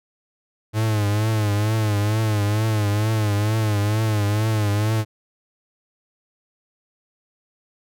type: tone with vibrato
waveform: 45% pulse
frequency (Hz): 106.4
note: G#2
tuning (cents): +42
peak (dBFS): -18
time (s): 0.73-5.05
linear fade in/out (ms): 50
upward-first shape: triangle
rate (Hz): 2.2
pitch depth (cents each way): 85
effects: none